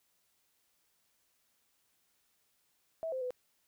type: tone with pitch steps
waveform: sine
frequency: 651 / 520 / 501 Hz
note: E5 / C5 / B4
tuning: -22 / -11 / +25 cents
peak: -34 dBFS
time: 3.03-3.306 s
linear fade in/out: 0 ms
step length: 92 ms
effects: white hiss -75 dBFS RMS until 3.67 s